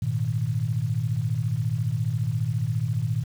sine chord, Ab suspended second, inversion none, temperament equal with one note detuned, 103.83 / 118.37 / 155.56 Hz, Ab2 / Bb2 / Eb3, 0 / +27 / 0 cents, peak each -29 / -25 / -29 dBFS, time 0.02-3.24 s, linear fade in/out 5 ms, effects 8-bit

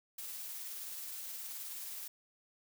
blue noise with tremolo, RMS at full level -43 dBFS, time 0.18-2.08 s, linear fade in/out 5 ms, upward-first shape triangle, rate 19 Hz, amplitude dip 25%, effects none

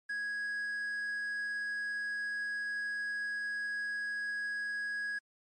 triangle tone with quantisation, 1660 Hz, G#6, 1 cent flat, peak -32 dBFS, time 0.09-5.19 s, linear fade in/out 10 ms, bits 10, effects MP3 48 kbps

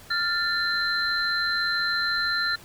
sine tone cluster, 1392 / 1768 / 4093 Hz, F6 / A6 / C8, -6 / +8 / -39 cents, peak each -27 dBFS, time 0.1-2.56 s, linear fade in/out 10 ms, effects pink hiss -48 dBFS RMS until 2.64 s

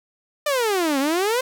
sawtooth exponential two-way sweep, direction down then up, 609 to 263.2 to 527 Hz, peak -15 dBFS, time 0.46-1.41 s, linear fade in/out 5 ms, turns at 0.99 s, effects none

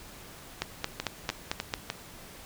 two click trains, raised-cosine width 0.2 ms, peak -11 / -13 dBFS, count 6 / 4, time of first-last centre 0.62-1.739 / 1-1.901 s, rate 4.47 / 3.33 Hz, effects pink hiss -48 dBFS RMS until 2.45 s

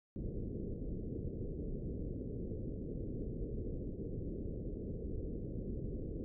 pink low-pass noise, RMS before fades -41 dBFS, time 0.16-6.24 s, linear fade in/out 0 ms, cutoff 490 Hz, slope 48 dB/octave, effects none

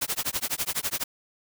white noise with tremolo, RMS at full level -26 dBFS, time 0.01-1.04 s, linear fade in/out 10 ms, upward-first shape sine, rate 12 Hz, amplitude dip 100%, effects none

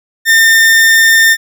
40% pulse tone, 1807 Hz, A6, 46 cents sharp, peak -4 dBFS, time 0.25-1.37 s, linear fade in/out 50 ms, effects none

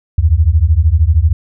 sine beating tone pair, 73.42 / 86.42 Hz, D2 / F2, 0 / -18 cents, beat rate 13 Hz, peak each -10 dBFS, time 0.18-1.33 s, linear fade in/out 5 ms, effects none

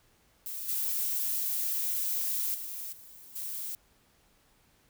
violet noise with level steps, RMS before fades -38 / -31 / -39 / -51 / -37 dBFS, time 0.46-3.75 s, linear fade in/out 0 ms, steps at 0.68 / 2.54 / 2.92 / 3.35 s, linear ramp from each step 10 ms, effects pink hiss -66 dBFS RMS until 4.89 s

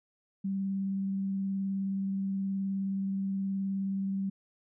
sine tone with vibrato, 194.5 Hz, G3, 13 cents flat, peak -29 dBFS, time 0.44-4.3 s, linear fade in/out 10 ms, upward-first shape sine, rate 19 Hz, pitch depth 12 cents each way, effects none

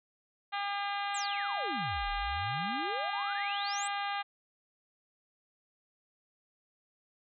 harmonic tone, 403.1 Hz, G4, 48 cents sharp, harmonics 2 / 3 / 4 / 5 / 6 / 7 / 8 / 9 / 10, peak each -35 / -39 / -41 / -43 / -45 / -46 / -47 / -48 / -49 dBFS, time 0.52-4.23 s, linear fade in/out 20 ms
sine exponential two-way sweep, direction down then up, 8470 to 35 to 8470 Hz, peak -38 dBFS, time 1.14-3.88 s, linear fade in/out 10 ms, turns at 2.1 s
effects none

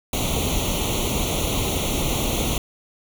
pink noise with comb filter, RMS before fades -23 dBFS, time 0.13-2.58 s, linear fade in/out 2 ms, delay 0.3 ms, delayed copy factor +0.95, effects none

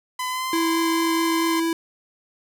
sawtooth tone with pitch glide, 1011 to 1036.4 Hz, B5 to C6, +40 to -17 cents, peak -21 dBFS, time 0.19-1.6 s, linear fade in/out 5 ms, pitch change +43 cents, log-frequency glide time 0.29-0.47 s
square tone with vibrato, 329.6 Hz, E4, in tune, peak -21 dBFS, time 0.53-1.73 s, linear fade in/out 2 ms, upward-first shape sine, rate 4.6 Hz, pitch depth 8 cents each way
effects none

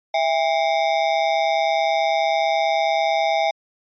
square ring-modulated tone, 731 Hz, F#5, 21 cents flat, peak -15 dBFS, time 0.14-3.51 s, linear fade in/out 5 ms, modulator 74.6 Hz, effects resampled to 11025 Hz

